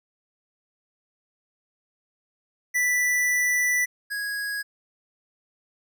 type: tone pair in turn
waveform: square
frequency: 1975.5 / 1656.9 Hz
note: B6 / G#6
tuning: 0 / -5 cents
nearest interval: minor third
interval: 305 cents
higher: first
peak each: -21 / -28 dBFS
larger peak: first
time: 2.74-3.86 / 4.1-4.63 s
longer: first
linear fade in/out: 20 ms
effects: none